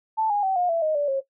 sine tone with pitch steps, 880 / 821.1 / 766.1 / 714.8 / 666.9 / 622.3 / 580.6 / 541.7 Hz, A5 / G#5 / G5 / F5 / E5 / D#5 / D5 / C#5, 0 / -20 / -40 / +40 / +20 / 0 / -20 / -40 cents, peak -20 dBFS, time 0.17-1.21 s, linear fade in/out 20 ms, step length 130 ms, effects noise-tail reverb RT60 0.1 s tail -17 dB re dry

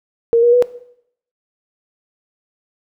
sine tone with pitch steps, 464.7 / 477.2 / 490.1 Hz, A#4 / A#4 / B4, -5 / +41 / -13 cents, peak -8 dBFS, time 0.33-0.624 s, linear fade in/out 0 ms, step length 98 ms, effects noise-tail reverb RT60 0.7 s tail -17 dB re dry

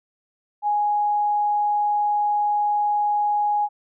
sine tone, 830.6 Hz, G#5, in tune, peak -18 dBFS, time 0.62-3.69 s, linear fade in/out 50 ms, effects none

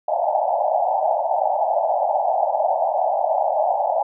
pink band-pass noise, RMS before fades -20 dBFS, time 0.08-4.03 s, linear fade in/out 5 ms, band 590 to 870 Hz, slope 96 dB/octave, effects none

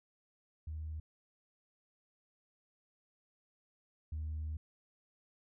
sine tone pair in turn, 78 / 77.57 Hz, D#2 / D#2, +5 / -5 cents, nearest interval unison, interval 10 cents, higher first, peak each -38 / -35 dBFS, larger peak second, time 0.67-1 / 4.12-4.57 s, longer second, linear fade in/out 5 ms, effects tanh soft clip ceiling -34 dBFS

